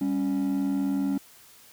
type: tone pair together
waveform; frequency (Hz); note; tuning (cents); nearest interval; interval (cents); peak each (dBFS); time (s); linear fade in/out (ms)
triangle; 197.94 / 277.2; G3 / C#4; +17 / 0; tritone; 583; -26 / -22; 0.01-1.18; 5
effects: tanh soft clip ceiling -18 dBFS + white hiss -53 dBFS RMS until 1.72 s